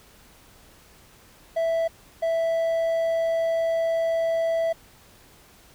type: tone bursts at uneven times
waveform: triangle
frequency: 659.3 Hz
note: E5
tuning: in tune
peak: -19 dBFS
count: 2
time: 1.56-1.88 / 2.22-4.73 s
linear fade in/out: 10 ms
effects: pink hiss -53 dBFS RMS until 5.74 s